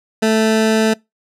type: tone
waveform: 20% pulse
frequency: 220 Hz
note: A3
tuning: in tune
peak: -7 dBFS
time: 0.22-0.94 s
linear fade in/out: 10 ms
effects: noise-tail reverb RT60 0.2 s tail -25 dB re dry + low-pass 10000 Hz 12 dB/octave